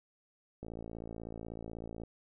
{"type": "click train", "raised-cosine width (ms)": 2, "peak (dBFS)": -30, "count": 80, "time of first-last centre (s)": [0.63, 2.036], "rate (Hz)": 56.2, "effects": []}